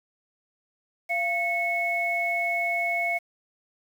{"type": "tone pair together", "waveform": "sine", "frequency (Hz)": [688.4, 2200], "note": ["F5", "C#7"], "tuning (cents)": [-25, -14], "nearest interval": "octave + minor sixth", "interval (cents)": 2011, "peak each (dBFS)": [-28, -25], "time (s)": [1.09, 3.19], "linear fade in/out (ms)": 20, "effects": ["8-bit"]}